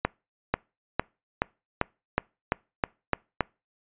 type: accelerating click train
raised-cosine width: 0.5 ms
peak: -7 dBFS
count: 10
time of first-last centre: 0.05-3.407 s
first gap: 490 ms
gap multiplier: 0.93
effects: noise-tail reverb RT60 0.3 s tail -26 dB re dry + resampled to 8000 Hz